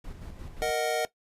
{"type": "noise with tremolo", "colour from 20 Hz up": "brown", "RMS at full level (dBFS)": -40, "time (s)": [0.04, 0.71], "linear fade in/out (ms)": 5, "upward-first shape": "square", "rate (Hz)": 5.7, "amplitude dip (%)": 40}
{"type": "chord", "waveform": "square", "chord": "D# minor", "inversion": "second", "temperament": "equal", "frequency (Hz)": [466.2, 622.3, 740], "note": ["A#4", "D#5", "F#5"], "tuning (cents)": [0, 0, 0], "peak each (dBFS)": -31, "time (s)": [0.62, 1.05], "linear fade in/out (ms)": 0}
{"effects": ["noise-tail reverb RT60 0.1 s tail -17 dB re dry", "resampled to 32000 Hz"]}